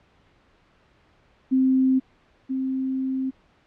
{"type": "tone pair in turn", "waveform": "sine", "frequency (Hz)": [261.6, 263.3], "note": ["C4", "C4"], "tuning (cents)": [0, 11], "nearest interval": "unison", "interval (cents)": 11, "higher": "second", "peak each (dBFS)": [-16, -23], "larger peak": "first", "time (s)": [[1.51, 2], [2.49, 3.31]], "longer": "second", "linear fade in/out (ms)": 20, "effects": ["pink hiss -60 dBFS RMS until 3.66 s", "low-pass 3000 Hz 12 dB/octave"]}